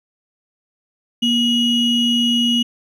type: ring-modulated tone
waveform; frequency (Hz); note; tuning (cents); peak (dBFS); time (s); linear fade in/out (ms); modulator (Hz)
triangle; 1568; G6; 0; -9; 1.22-2.63; 10; 1330
effects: none